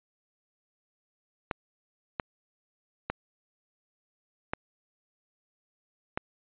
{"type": "clicks", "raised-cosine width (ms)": 0.5, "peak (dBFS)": -14, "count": 5, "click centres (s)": [1.512, 2.198, 3.1, 4.535, 6.175], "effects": ["resampled to 8000 Hz"]}